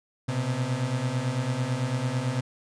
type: beating tone pair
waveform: 35% pulse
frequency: 121.4 / 130.4 Hz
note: B2 / C3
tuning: -29 / -5 cents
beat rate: 9 Hz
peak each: -28 / -26 dBFS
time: 0.28-2.41 s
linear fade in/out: 10 ms
effects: resampled to 22050 Hz